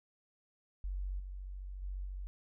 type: tone with level steps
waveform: sine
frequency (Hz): 47.09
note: F#1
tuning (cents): +31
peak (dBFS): -35 / -41 / -37 / -39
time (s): 0.84-2.27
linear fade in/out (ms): 0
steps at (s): 1.19 / 1.82 / 2.05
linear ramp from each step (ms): 10
effects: none